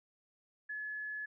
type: tone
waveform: sine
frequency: 1708 Hz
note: G#6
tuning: 48 cents sharp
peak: -38 dBFS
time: 0.69-1.26 s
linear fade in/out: 10 ms
effects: none